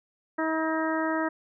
harmonic tone with a mistuned harmonic, 319.3 Hz, D#4, 45 cents sharp, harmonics 1 / 2 / 3 / 4 / 5 / 6, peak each -28 / -31 / -33 / -34 / -35 / -36 dBFS, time 0.38-1.29 s, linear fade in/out 10 ms, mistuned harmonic 6, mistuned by -38 cents, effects none

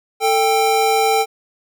square tone pair together, 443.6 / 790.4 Hz, A4 / G5, +14 / +14 cents, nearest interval minor seventh, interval 1000 cents, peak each -18 / -16 dBFS, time 0.2-1.26 s, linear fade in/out 50 ms, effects none

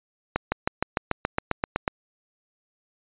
accelerating click train, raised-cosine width 0.5 ms, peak -7 dBFS, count 12, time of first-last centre 0.36-1.878 s, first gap 160 ms, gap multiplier 0.97, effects resampled to 8000 Hz

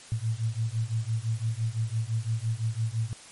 sine beating tone pair, 109.7 / 115.6 Hz, A2 / A#2, -5 / -14 cents, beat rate 5.9 Hz, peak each -29 dBFS, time 0.12-3.13 s, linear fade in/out 0 ms, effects white hiss -48 dBFS RMS until 3.31 s + MP3 48 kbps

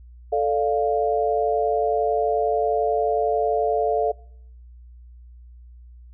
sine chord, D minor, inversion second, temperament equal, 440 / 587.3 / 698.5 Hz, A4 / D5 / F5, 0 / 0 / 0 cents, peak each -22 / -25 / -22 dBFS, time 0.32-4.12 s, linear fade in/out 10 ms, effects noise-tail reverb RT60 0.7 s tail -24 dB re dry + added 60 Hz sine -42 dBFS peak until 6.13 s

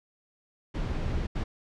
brown noise bursts at uneven times, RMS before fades -30 dBFS, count 2, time 0.74-1.27 / 1.35-1.44 s, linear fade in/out 10 ms, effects low-pass 5000 Hz 12 dB/octave

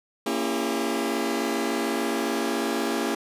sawtooth chord, A# diminished seventh, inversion none, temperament just, 233.1 / 279.7 / 335.6 / 402.8 Hz, A#3 / C#4 / E4 / G4, 0 / +16 / +31 / +47 cents, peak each -26 dBFS, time 0.26-3.15 s, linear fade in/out 5 ms, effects resampled to 32000 Hz

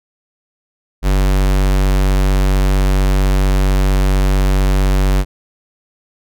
square tone, 47.81 Hz, G1, 43 cents flat, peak -11 dBFS, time 1.02-5.25 s, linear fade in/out 50 ms, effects none

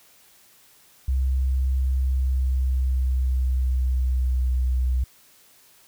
sine tone with pitch glide, 65.41 to 63.07 Hz, C2 to B1, 0 to +37 cents, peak -19 dBFS, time 1.08-5.04 s, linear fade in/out 5 ms, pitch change -63 cents, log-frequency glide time 1.92-4.65 s, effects white hiss -55 dBFS RMS until 5.87 s

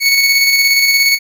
25% pulse tone with tremolo, 2217 Hz, C#7, in tune, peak -4 dBFS, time 0-1.19 s, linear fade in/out 50 ms, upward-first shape square, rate 17 Hz, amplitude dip 30%, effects none

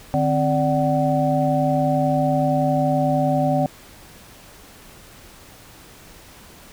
sine tone cluster, 151.2 / 262.1 / 584 / 752 Hz, D#3 / C4 / D5 / F#5, -49 / +3 / -10 / +28 cents, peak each -22 dBFS, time 0.14-3.66 s, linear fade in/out 0 ms, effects pink hiss -45 dBFS RMS until 6.72 s

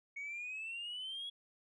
sine exponential sweep, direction up, 2217 to 3357 Hz, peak -39 dBFS, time 0.16-1.3 s, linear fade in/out 10 ms, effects tanh soft clip ceiling -38 dBFS

